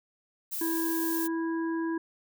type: noise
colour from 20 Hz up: violet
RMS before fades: -34 dBFS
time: 0.51-1.28 s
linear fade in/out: 20 ms
type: harmonic tone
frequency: 328.7 Hz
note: E4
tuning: 5 cents flat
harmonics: 1 / 3 / 5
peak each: -28 / -39 / -41 dBFS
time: 0.61-1.98 s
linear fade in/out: 5 ms
effects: none